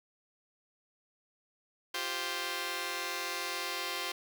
5% pulse chord, F suspended second, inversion none, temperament just, 349.2 / 392.9 / 523.8 Hz, F4 / G4 / C5, 0 / +4 / +2 cents, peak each -28 dBFS, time 1.94-4.12 s, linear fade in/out 5 ms, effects none

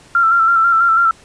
sine tone with vibrato, 1356 Hz, E6, 49 cents sharp, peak -9 dBFS, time 0.15-1.11 s, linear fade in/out 2 ms, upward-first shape square, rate 6.1 Hz, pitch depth 35 cents each way, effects pink hiss -45 dBFS RMS until 1.24 s + resampled to 22050 Hz

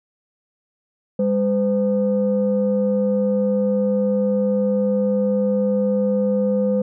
sine tone pair together, 201.9 / 509.1 Hz, G#3 / C5, -49 / -47 cents, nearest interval octave + major third, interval 1602 cents, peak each -18 dBFS, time 1.19-6.82 s, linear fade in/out 5 ms, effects tanh soft clip ceiling -10 dBFS

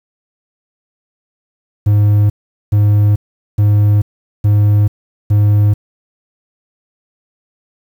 triangle tone bursts, 103.83 Hz, G#2, in tune, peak -5 dBFS, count 5, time 1.86-5.74 s, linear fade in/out 10 ms, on 440 ms, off 420 ms, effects 7-bit

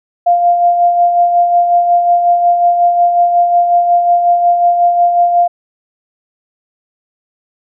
sine tone with tremolo, 698.5 Hz, F5, in tune, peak -5 dBFS, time 0.26-5.48 s, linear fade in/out 10 ms, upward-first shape sine, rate 5.5 Hz, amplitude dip 45%, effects none

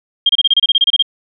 sine tone bursts, 3213 Hz, G7, 42 cents sharp, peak -7 dBFS, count 13, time 0.26-1.025 s, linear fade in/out 5 ms, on 33 ms, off 28 ms, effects none

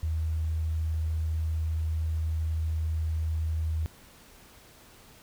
sine tone, 79.7 Hz, D#2, 42 cents sharp, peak -26 dBFS, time 0.03-3.86 s, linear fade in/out 0 ms, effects pink hiss -54 dBFS RMS until 5.22 s

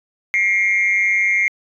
sine tone with amplitude modulation, 2135 Hz, C7, 34 cents sharp, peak -9 dBFS, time 0.34-1.48 s, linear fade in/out 0 ms, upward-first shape sine, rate 198 Hz, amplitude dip 80%, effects tanh soft clip ceiling -8 dBFS

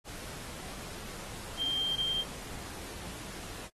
sine tone in noise, 3172 Hz, G7, 20 cents sharp, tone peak -29 dBFS, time 1.57-2.25 s, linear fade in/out 50 ms, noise pink, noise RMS -44 dBFS, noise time 0.04-3.7 s, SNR +12 dB, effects AAC 32 kbps

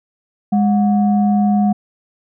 sine tone pair together, 205.6 / 727.2 Hz, G#3 / F#5, -17 / -30 cents, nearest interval octave + minor seventh, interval 2187 cents, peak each -11 / -19 dBFS, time 0.52-1.73 s, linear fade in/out 10 ms, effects tanh soft clip ceiling -4 dBFS

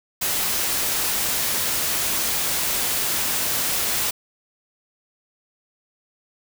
white noise, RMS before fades -23 dBFS, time 0.21-4.11 s, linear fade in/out 10 ms, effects none

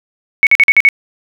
sine tone bursts, 2217 Hz, C#7, in tune, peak -3 dBFS, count 6, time 0.43-0.888 s, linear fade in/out 0 ms, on 38 ms, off 46 ms, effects none

